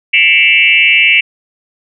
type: tone with frequency modulation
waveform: sine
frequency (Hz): 2489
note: D#7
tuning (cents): 0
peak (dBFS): -5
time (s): 0.13-1.21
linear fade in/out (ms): 10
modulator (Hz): 158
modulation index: 2.3
effects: none